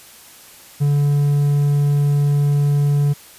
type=tone; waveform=triangle; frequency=144.1 Hz; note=D3; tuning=33 cents flat; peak=-11 dBFS; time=0.8-3.14 s; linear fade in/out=20 ms; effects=white hiss -43 dBFS RMS until 3.38 s + resampled to 32000 Hz